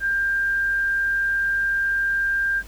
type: tone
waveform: sine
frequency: 1593 Hz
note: G6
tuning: 27 cents sharp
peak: -19 dBFS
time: 0-2.63 s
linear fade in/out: 50 ms
effects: added 50 Hz sine -41 dBFS peak until 2.67 s + pink hiss -47 dBFS RMS until 2.67 s